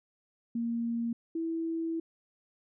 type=tone pair in turn; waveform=sine; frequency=233.1 / 328.2 Hz; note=A#3 / E4; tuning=0 / -8 cents; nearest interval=tritone; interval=592 cents; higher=second; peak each=-29 / -30 dBFS; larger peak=first; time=0.55-1.13 / 1.35-2 s; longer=second; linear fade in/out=5 ms; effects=none